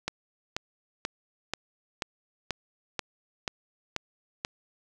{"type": "click train", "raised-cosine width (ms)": 0.2, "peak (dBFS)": -12, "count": 10, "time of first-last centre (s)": [0.08, 4.449], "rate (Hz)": 2.06, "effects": []}